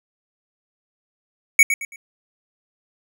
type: tone with echo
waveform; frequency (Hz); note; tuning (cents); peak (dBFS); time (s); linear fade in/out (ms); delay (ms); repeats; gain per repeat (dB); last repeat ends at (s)
square; 2240; C#7; +18; -8; 1.59-1.63; 2; 110; 3; -10; 1.96
effects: none